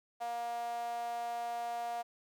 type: tone with high-pass filter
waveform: sawtooth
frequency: 236.1 Hz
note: A#3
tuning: 22 cents sharp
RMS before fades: -38 dBFS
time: 0.2-2.03 s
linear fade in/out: 20 ms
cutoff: 740 Hz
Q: 9.8
effects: none